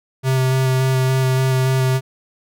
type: tone with vibrato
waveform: square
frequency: 130.81 Hz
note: C3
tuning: in tune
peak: -15 dBFS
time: 0.23-2.01 s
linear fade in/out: 50 ms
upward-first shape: square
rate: 3.5 Hz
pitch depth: 10 cents each way
effects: none